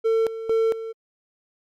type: tone with tremolo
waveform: triangle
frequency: 450 Hz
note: A4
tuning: 39 cents sharp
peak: -15 dBFS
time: 0.04-0.93 s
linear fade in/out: 20 ms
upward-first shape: square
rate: 2.2 Hz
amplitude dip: 75%
effects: MP3 64 kbps